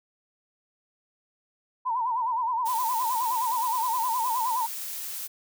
sine tone with vibrato, 956 Hz, A#5, 43 cents sharp, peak -24 dBFS, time 1.85-4.67 s, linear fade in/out 20 ms, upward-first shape sine, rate 9.6 Hz, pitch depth 120 cents each way
blue noise, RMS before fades -35 dBFS, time 2.65-5.28 s, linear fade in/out 20 ms
effects none

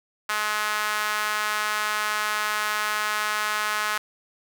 sawtooth tone with high-pass filter, 211.8 Hz, G#3, 34 cents sharp, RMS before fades -26 dBFS, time 0.29-3.98 s, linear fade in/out 5 ms, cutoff 1300 Hz, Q 2.1, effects none

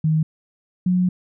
sine tone pair in turn, 157 / 181.47 Hz, D#3 / F#3, +16 / -33 cents, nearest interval minor third, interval 251 cents, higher second, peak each -15 dBFS, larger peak neither, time 0.04-0.23 / 0.86-1.09 s, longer second, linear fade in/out 5 ms, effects none

